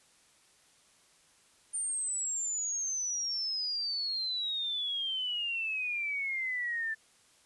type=exponential sweep; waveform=sine; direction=down; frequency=9030 to 1760 Hz; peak=-31 dBFS; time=1.73-6.95 s; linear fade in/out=20 ms; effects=white hiss -64 dBFS RMS until 7.45 s + resampled to 24000 Hz